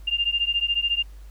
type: beating tone pair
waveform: sine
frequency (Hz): 2794 / 2808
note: F7 / F7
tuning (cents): 0 / +9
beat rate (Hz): 14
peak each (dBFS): -24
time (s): 0.07-1.03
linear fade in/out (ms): 10
effects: added 50 Hz sine -39 dBFS peak until 1.3 s + pink hiss -58 dBFS RMS until 1.3 s